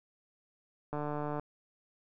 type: click train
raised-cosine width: 1 ms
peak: -23 dBFS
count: 70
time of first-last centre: 0.93-1.396 s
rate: 148 Hz
effects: none